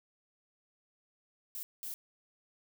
violet noise bursts at uneven times, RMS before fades -41 dBFS, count 2, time 1.55-1.63 / 1.83-1.94 s, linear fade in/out 0 ms, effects none

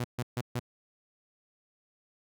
sawtooth tone bursts, 122.2 Hz, B2, 18 cents flat, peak -26 dBFS, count 4, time 0-0.596 s, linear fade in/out 5 ms, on 44 ms, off 140 ms, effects none

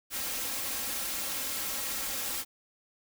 white noise with comb filter, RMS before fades -34 dBFS, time 0.1-2.45 s, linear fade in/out 50 ms, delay 3.7 ms, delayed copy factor +0.6, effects none

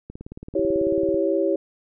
click train, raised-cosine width 3 ms, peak -23 dBFS, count 20, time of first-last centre 0.1-1.144 s, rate 18.2 Hz
sine chord, C# diminished, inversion first, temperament equal, 329.6 / 392 / 554.4 Hz, E4 / G4 / C#5, 0 / 0 / 0 cents, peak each -23 dBFS, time 0.55-1.56 s, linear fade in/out 5 ms
effects none

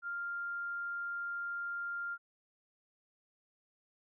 sine tone, 1396.9 Hz, F6, in tune, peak -36 dBFS, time 0.02-2.18 s, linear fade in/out 50 ms, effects none

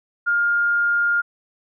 sine tone, 1411 Hz, F6, 17 cents sharp, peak -16 dBFS, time 0.26-1.22 s, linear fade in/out 20 ms, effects none

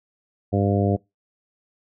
harmonic tone, 99.9 Hz, G2, 33 cents sharp, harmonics 1 / 2 / 3 / 4 / 5 / 6 / 7, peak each -21 / -24 / -26 / -27 / -28 / -29 / -29 dBFS, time 0.52-0.97 s, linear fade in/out 20 ms, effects noise-tail reverb RT60 0.2 s tail -23 dB re dry

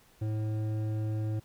sine tone with hard clipping, 108.2 Hz, A2, 29 cents flat, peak -31 dBFS, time 0.21-1.4 s, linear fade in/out 10 ms, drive 10 dB, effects pink hiss -62 dBFS RMS until 1.44 s

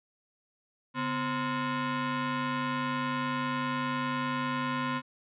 sawtooth ring-modulated tone, 392 Hz, G4, in tune, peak -22 dBFS, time 0.94-5.02 s, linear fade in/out 50 ms, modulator 643 Hz, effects resampled to 8000 Hz

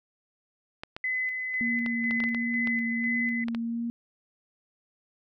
clicks, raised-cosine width 0.3 ms, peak -20 dBFS, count 10, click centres 0.835 / 0.965 / 1.862 / 2.11 / 2.203 / 2.239 / 2.347 / 2.673 / 3.484 / 3.548 s
sine tone with tremolo, 2023 Hz, B6, 41 cents sharp, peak -26 dBFS, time 1.04-3.44 s, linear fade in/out 2 ms, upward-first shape square, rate 2 Hz, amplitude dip 35%
sine tone with vibrato, 233.1 Hz, A#3, in tune, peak -28 dBFS, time 1.61-3.9 s, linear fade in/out 0 ms, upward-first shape sine, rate 1.4 Hz, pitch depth 15 cents each way
effects none

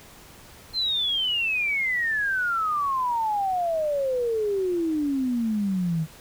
sine exponential sweep, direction down, 4186 to 154.5 Hz, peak -22 dBFS, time 0.73-6.07 s, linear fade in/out 50 ms, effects pink hiss -48 dBFS RMS until 6.2 s

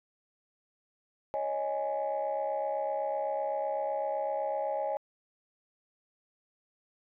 sine chord, C# suspended second, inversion none, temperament equal, 554.4 / 622.3 / 830.6 Hz, C#5 / D#5 / G#5, 0 / 0 / 0 cents, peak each -33 dBFS, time 1.34-4.97 s, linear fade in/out 0 ms, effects tanh soft clip ceiling -23 dBFS

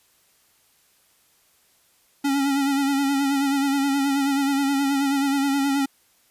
square tone with vibrato, 277.2 Hz, C#4, in tune, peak -20 dBFS, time 2.24-5.86 s, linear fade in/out 10 ms, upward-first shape sine, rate 9.4 Hz, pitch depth 43 cents each way, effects white hiss -61 dBFS RMS until 6.3 s + resampled to 32000 Hz

